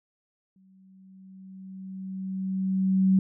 sine tone with exponential growth, 189.9 Hz, F#3, 45 cents sharp, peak -16 dBFS, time 0.56-3.19 s, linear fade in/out 2 ms, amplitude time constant 570 ms, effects none

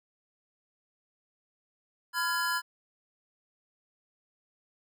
square chord, F diminished, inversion second, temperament just, 1005.8 / 1396.9 / 1676.3 Hz, Cb6 / F6 / Ab6, +31 / 0 / +16 cents, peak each -33 dBFS, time 2.13-2.62 s, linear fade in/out 50 ms, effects none

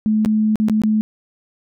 sine tone with dropouts, 215.6 Hz, A3, 35 cents flat, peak -13 dBFS, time 0.06-1.01 s, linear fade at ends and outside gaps 0 ms, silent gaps 0.249-0.259 / 0.557-0.6 / 0.685-0.697 / 0.818-0.836 s, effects none

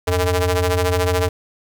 sawtooth ring-modulated tone, 181.9 Hz, F#3, 29 cents flat, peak -9 dBFS, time 0.07-1.29 s, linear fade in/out 10 ms, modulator 266 Hz, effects 8-bit

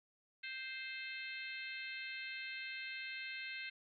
harmonic tone, 523.3 Hz, C5, in tune, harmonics 3 / 4 / 5 / 6 / 7 / 8, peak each -49 / -47 / -48 / -55 / -55 / -53 dBFS, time 0.43-3.7 s, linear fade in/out 10 ms, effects none

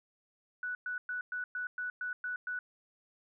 sine tone bursts, 1480 Hz, F#6, in tune, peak -34 dBFS, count 9, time 0.63-2.59 s, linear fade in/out 2 ms, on 120 ms, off 110 ms, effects none

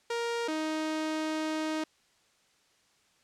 sawtooth tone pair in turn, 468.5 / 312.7 Hz, A#4 / D#4, +9 / +9 cents, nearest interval perfect fifth, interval 700 cents, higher first, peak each -26 dBFS, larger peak neither, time 0.1-0.48 / 0.48-1.84 s, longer second, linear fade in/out 5 ms, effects white hiss -67 dBFS RMS until 3.23 s + low-pass 7000 Hz 12 dB/octave

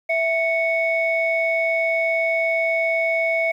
sine tone pair together, 659.3 / 2218 Hz, E5 / C#7, 0 / 0 cents, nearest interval octave + major sixth, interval 2100 cents, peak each -20 dBFS, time 0.09-3.52 s, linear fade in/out 10 ms, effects tanh soft clip ceiling -10 dBFS + 9-bit

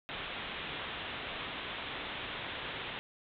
white low-pass noise, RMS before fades -41 dBFS, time 0.09-2.99 s, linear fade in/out 0 ms, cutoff 3700 Hz, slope 96 dB/octave, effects none

